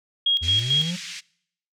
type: tone with tremolo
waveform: sine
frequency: 3274 Hz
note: G#7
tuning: 25 cents flat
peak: -17 dBFS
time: 0.26-0.91 s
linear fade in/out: 5 ms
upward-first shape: square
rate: 4.5 Hz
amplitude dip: 70%
type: linear sweep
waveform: triangle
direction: up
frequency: 75 to 185 Hz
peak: -24 dBFS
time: 0.41-0.97 s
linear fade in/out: 20 ms
type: band-pass noise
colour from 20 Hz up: pink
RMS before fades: -36 dBFS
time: 0.42-1.21 s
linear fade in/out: 20 ms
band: 2100 to 6800 Hz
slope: 24 dB/octave
effects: noise-tail reverb RT60 0.7 s tail -24 dB re dry